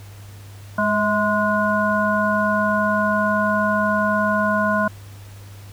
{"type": "harmonic tone with a mistuned harmonic", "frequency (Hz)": 207.7, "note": "G#3", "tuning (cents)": 0, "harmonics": [1, 3, 5, 7], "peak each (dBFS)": [-22, -22, -22, -22], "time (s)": [0.78, 4.88], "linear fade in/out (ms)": 5, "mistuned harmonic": 3, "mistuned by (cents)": 51, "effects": ["added 100 Hz sine -37 dBFS peak until 5.72 s", "pink hiss -47 dBFS RMS until 5.72 s"]}